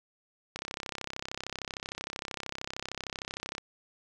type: click train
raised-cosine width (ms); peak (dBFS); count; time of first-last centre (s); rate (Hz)
0.2; -18; 101; 0.56-3.581; 33.1
effects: none